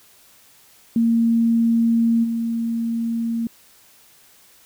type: tone with level steps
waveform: sine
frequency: 230.3 Hz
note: A#3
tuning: 21 cents flat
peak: -14 / -20 dBFS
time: 0.96-3.47 s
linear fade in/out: 2 ms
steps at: 2.23 s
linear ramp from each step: 20 ms
effects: white hiss -52 dBFS RMS until 4.65 s